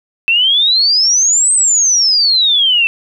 sine exponential two-way sweep, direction up then down, 2637 to 8372 to 2637 Hz, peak -8 dBFS, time 0.28-2.87 s, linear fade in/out 0 ms, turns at 1.53 s, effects 8-bit

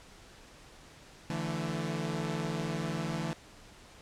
sawtooth chord, D suspended second, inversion none, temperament equal with one note detuned, 146.83 / 166.83 / 220 Hz, D3 / E3 / A3, 0 / +21 / 0 cents, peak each -33 / -31 / -35 dBFS, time 1.3-3.33 s, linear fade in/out 0 ms, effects pink hiss -54 dBFS RMS until 4.01 s + low-pass 8000 Hz 12 dB/octave

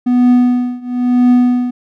triangle tone with tremolo, 246.9 Hz, B3, in tune, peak -3 dBFS, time 0.06-1.71 s, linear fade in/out 10 ms, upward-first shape triangle, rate 1 Hz, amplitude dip 95%, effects none

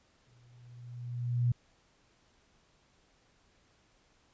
sine tone with exponential growth, 121.3 Hz, B2, 31 cents flat, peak -23 dBFS, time 0.27-1.52 s, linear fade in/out 5 ms, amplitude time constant 270 ms, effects pink hiss -68 dBFS RMS until 4.33 s + resampled to 16000 Hz

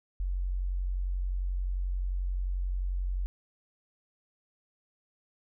sine tone, 45.68 Hz, F#1, 21 cents flat, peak -28 dBFS, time 0.2-3.26 s, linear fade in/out 0 ms, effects none

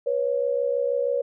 sine tone pair together, 488.1 / 554.4 Hz, B4 / C#5, -20 / 0 cents, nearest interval major second, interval 220 cents, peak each -24 dBFS, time 0.06-1.22 s, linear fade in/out 10 ms, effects none

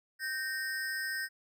square ring-modulated tone, 1702 Hz, G#6, 42 cents sharp, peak -31 dBFS, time 0.19-1.29 s, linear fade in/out 50 ms, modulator 143 Hz, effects none

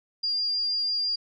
sine tone, 4802 Hz, D8, 38 cents sharp, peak -24 dBFS, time 0.23-1.16 s, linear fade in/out 10 ms, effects none

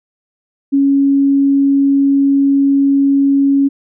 sine tone, 277.2 Hz, C#4, in tune, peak -8 dBFS, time 0.72-3.69 s, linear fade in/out 20 ms, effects none

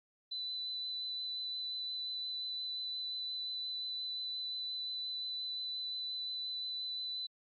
sine tone with vibrato, 4000 Hz, B7, 21 cents sharp, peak -37 dBFS, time 0.31-7.27 s, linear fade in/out 10 ms, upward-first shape sine, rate 5.7 Hz, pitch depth 10 cents each way, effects AAC 48 kbps

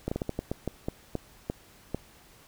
slowing click train, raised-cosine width 2 ms, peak -16 dBFS, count 12, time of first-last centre 0.08-1.946 s, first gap 35 ms, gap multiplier 1.29, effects pink hiss -56 dBFS RMS until 2.47 s

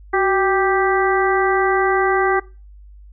harmonic tone with a mistuned harmonic, 392.2 Hz, G4, 1 cent sharp, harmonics 1 / 2 / 3 / 4 / 5, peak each -17 / -20 / -22 / -23 / -24 dBFS, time 0.13-2.4 s, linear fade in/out 10 ms, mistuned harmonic 1, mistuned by -74 cents, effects noise-tail reverb RT60 0.3 s tail -20 dB re dry + added 50 Hz sine -39 dBFS peak until 3.12 s

